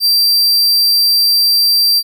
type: tone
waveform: 45% pulse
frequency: 4703 Hz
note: D8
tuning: 2 cents sharp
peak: -8 dBFS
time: 0-2.03 s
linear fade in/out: 50 ms
effects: none